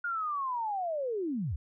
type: linear sweep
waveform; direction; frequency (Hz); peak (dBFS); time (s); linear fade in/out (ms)
sine; down; 1437 to 59; -30; 0.04-1.56; 5
effects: none